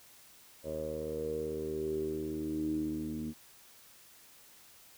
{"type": "tone with low-pass filter sweep", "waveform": "10% pulse", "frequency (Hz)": 77.78, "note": "D#2", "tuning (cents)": 0, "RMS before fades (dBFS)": -36, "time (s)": [0.63, 3.34], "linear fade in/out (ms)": 50, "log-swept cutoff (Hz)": [570, 260], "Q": 9.4, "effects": ["white hiss -58 dBFS RMS until 4.97 s"]}